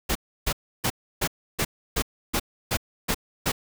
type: noise bursts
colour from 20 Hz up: pink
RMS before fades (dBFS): -24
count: 10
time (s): 0.09-3.52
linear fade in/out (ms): 10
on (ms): 64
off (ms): 310
effects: none